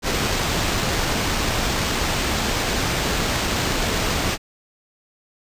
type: noise with sample-and-hold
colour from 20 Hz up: pink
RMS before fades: -22 dBFS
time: 0.02-4.38 s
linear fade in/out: 50 ms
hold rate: 11025 Hz
effects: resampled to 32000 Hz